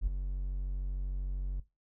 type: tone with ADSR envelope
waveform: triangle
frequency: 46.56 Hz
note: F#1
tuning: 12 cents sharp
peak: -20 dBFS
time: 0.01-1.6 s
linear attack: 60 ms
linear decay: 9 ms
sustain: -9 dB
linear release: 4 ms
effects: noise-tail reverb RT60 0.2 s tail -17 dB re dry + tanh soft clip ceiling -21 dBFS